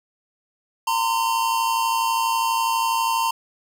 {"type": "tone pair together", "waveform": "square", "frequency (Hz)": [916, 1028.2], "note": ["A#5", "C6"], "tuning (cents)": [-31, -31], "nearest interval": "major second", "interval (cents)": 200, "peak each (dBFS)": [-22, -24], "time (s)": [0.87, 3.31], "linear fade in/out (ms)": 5, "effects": []}